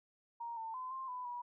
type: tone with pitch steps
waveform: sine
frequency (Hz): 936 / 897 / 1021 / 1054 / 999 / 970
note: A#5 / A5 / C6 / C6 / B5 / B5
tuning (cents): +7 / +33 / -43 / +12 / +20 / -31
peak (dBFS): -40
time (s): 0.4-1.42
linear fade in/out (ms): 10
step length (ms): 170
effects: none